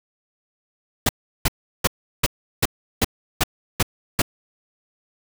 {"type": "noise bursts", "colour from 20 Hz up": "pink", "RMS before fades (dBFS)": -17, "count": 9, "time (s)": [1.06, 4.219], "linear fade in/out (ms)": 5, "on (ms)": 31, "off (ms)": 360, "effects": []}